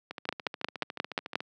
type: two click trains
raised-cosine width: 0.3 ms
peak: -11 / -21 dBFS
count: 7 / 19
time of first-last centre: 0.29-1.356 / 0.11-1.405 s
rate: 5.63 / 13.9 Hz
effects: high-pass 200 Hz 12 dB/octave